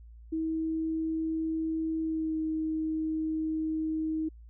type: tone with pitch glide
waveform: sine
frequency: 320.8 to 315.5 Hz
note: E4 to D#4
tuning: -47 to +24 cents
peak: -28 dBFS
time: 0.32-4.29 s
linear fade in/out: 10 ms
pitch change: -29 cents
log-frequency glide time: 2.01-2.38 s
effects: added 57 Hz sine -47 dBFS peak until 4.49 s